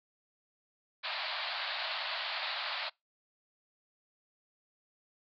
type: band-pass noise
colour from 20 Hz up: white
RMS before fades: -37 dBFS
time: 1.03-2.9 s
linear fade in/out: 20 ms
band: 580 to 4600 Hz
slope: 96 dB/octave
effects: noise-tail reverb RT60 0.2 s tail -25 dB re dry